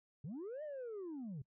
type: linear two-way sweep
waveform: sine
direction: up then down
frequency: 123.47 to 622.3 to 123.47 Hz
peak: -40 dBFS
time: 0.24-1.42 s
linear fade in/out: 5 ms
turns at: 0.63 s
effects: noise-tail reverb RT60 0.1 s tail -24 dB re dry + tanh soft clip ceiling -41 dBFS